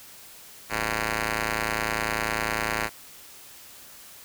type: ring-modulated tone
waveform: 5% pulse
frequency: 110 Hz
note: A2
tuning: in tune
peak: -11 dBFS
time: 0.69-2.9 s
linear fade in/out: 50 ms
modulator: 1250 Hz
effects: white hiss -47 dBFS RMS until 4.24 s